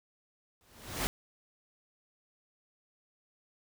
pink noise with exponential growth, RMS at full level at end -29 dBFS, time 0.61-1.07 s, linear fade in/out 0 ms, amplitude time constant 98 ms, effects none

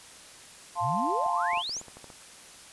sine chord, F major, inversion none, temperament equal, 698.5 / 880 / 1046.5 Hz, F5 / A5 / C6, 0 / 0 / 0 cents, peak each -31 / -30 / -29 dBFS, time 0.75-1.63 s, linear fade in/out 50 ms
sine exponential sweep, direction up, 98 to 7570 Hz, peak -31 dBFS, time 0.8-1.82 s, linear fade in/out 50 ms
clicks, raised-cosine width 1 ms, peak -32 dBFS, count 10, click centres 1.263 / 1.533 / 1.574 / 1.694 / 1.767 / 1.814 / 1.883 / 1.97 / 2.043 / 2.102 s
effects white hiss -49 dBFS RMS until 2.72 s + resampled to 24000 Hz

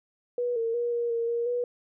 sine tone with pitch steps, 486.6 / 457.1 / 477.3 / 473.3 / 464 / 470.2 / 486.5 Hz, B4 / A#4 / A#4 / A#4 / A#4 / A#4 / B4, -26 / -34 / +41 / +26 / -8 / +15 / -26 cents, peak -25 dBFS, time 0.38-1.64 s, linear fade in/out 2 ms, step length 180 ms, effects none

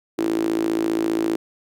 sawtooth tone with high-pass filter, 55 Hz, A1, in tune, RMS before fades -22 dBFS, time 0.18-1.36 s, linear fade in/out 5 ms, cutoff 330 Hz, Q 8.5, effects none

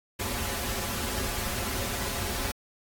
pink noise with comb filter, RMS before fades -31 dBFS, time 0.19-2.52 s, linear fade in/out 10 ms, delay 6.4 ms, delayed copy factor -0.95, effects AAC 64 kbps

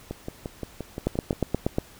two click trains, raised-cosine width 2 ms, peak -9 / -18 dBFS, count 7 / 8, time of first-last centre 1.07-1.784 / 0.11-1.33 s, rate 8.4 / 5.74 Hz, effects pink hiss -50 dBFS RMS until 1.99 s

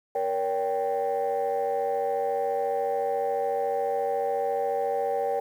sine chord, G diminished, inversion first, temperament just, 470.4 / 564.5 / 784 Hz, Bb4 / Db5 / G5, +16 / +31 / 0 cents, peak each -27 / -28 / -27 dBFS, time 0.15-5.4 s, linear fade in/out 5 ms, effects tanh soft clip ceiling -19 dBFS + 9-bit

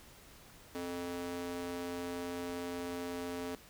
square tone with high-pass filter, 87.6 Hz, F2, 6 cents sharp, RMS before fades -40 dBFS, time 0.75-3.55 s, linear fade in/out 0 ms, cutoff 330 Hz, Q 2.2, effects pink hiss -57 dBFS RMS until 3.69 s

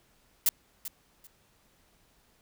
blue noise with echo, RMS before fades -23 dBFS, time 0.46-0.49 s, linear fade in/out 2 ms, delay 390 ms, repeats 2, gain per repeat -14 dB, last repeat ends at 1.27 s, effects pink hiss -66 dBFS RMS until 2.41 s

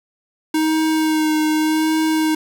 square tone with vibrato, 312.6 Hz, D#4, 8 cents sharp, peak -16 dBFS, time 0.54-2.35 s, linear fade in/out 5 ms, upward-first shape sine, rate 0.85 Hz, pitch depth 19 cents each way, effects 7-bit

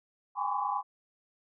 sine tone cluster, 797 / 826 / 1014 / 1111 / 1157 Hz, G5 / G#5 / B5 / C#6 / D6, +28 / -10 / +45 / +4 / -26 cents, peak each -36 / -34 / -33 / -36 / -39 dBFS, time 0.35-0.83 s, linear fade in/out 50 ms, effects none

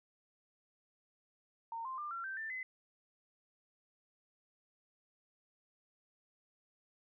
sine tone with pitch steps, 916 / 1046.1 / 1194.8 / 1364.5 / 1558.4 / 1779.8 / 2033 Hz, A#5 / C6 / D6 / F6 / G6 / A6 / B6, -31 / -1 / +29 / -41 / -11 / +19 / +50 cents, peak -39 dBFS, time 1.72-2.63 s, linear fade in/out 2 ms, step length 130 ms, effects none

